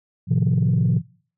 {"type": "chord", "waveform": "sine", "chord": "F dominant seventh", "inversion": "first", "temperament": "equal with one note detuned", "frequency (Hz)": [110, 129.98, 155.56, 174.61], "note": ["A2", "C3", "Eb3", "F3"], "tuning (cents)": [0, -11, 0, 0], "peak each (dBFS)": [-20, -19, -22, -20], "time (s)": [0.27, 1.02], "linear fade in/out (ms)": 50, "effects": ["noise-tail reverb RT60 0.5 s tail -25 dB re dry", "tanh soft clip ceiling -11 dBFS"]}